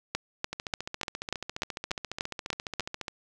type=two click trains; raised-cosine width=0.2 ms; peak=-17 / -11 dBFS; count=38 / 10; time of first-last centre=0.53-3.082 / 0.15-2.797 s; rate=14.5 / 3.4 Hz; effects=none